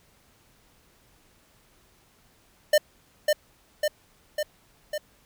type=tone with echo; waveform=square; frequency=602 Hz; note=D5; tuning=43 cents sharp; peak=-16 dBFS; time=2.73-2.78 s; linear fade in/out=5 ms; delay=550 ms; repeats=4; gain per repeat=-3 dB; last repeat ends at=4.98 s; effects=pink hiss -61 dBFS RMS until 5.25 s